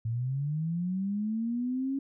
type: linear sweep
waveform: sine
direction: up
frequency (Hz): 110 to 276.3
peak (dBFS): -28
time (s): 0.05-1.99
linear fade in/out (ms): 5
effects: none